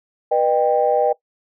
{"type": "tone cluster", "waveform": "sine", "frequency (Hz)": [486.5, 609, 789], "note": ["B4", "D#5", "G5"], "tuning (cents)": [-26, -37, 11], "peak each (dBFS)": -18, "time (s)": [0.31, 1.13], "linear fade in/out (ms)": 10, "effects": ["noise-tail reverb RT60 0.1 s tail -19 dB re dry", "tanh soft clip ceiling -4 dBFS"]}